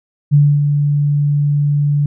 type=tone with ADSR envelope; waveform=sine; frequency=145.3 Hz; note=D3; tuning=18 cents flat; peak=-5 dBFS; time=0.31-2.06 s; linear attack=31 ms; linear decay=260 ms; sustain=-6 dB; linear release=3 ms; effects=none